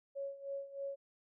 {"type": "tone with tremolo", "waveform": "sine", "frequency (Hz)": 554.4, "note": "C#5", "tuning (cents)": 0, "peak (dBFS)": -37, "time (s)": [0.15, 0.96], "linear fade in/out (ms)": 20, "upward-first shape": "sine", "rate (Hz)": 3.2, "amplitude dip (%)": 80, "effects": []}